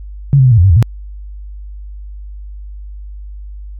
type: tone with pitch steps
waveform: sine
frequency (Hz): 140 / 131.1 / 126.8 / 112.9 / 86 / 97.7 / 82.1 / 114.7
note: C#3 / C3 / B2 / A2 / F2 / G2 / E2 / A#2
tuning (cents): +18 / +4 / +46 / +45 / -26 / -5 / -6 / -28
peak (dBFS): -4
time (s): 0.33-0.826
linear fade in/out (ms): 0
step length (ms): 62
effects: added 50 Hz sine -26 dBFS peak until 3.79 s